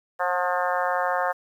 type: harmonic tone with a mistuned harmonic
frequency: 178.7 Hz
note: F3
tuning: 40 cents sharp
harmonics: 3 / 4 / 5 / 6 / 7 / 8 / 9 / 10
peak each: -28 / -27 / -30 / -30 / -31 / -34 / -32 / -35 dBFS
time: 0.19-1.33 s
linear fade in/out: 20 ms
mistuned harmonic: 4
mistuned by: +22 cents
effects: 9-bit